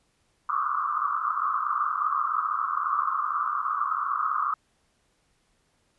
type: band-pass noise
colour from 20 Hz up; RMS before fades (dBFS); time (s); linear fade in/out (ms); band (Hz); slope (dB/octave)
white; -27; 0.49-4.54; 2; 1100 to 1300; 96
effects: pink hiss -69 dBFS RMS until 5.98 s + resampled to 24000 Hz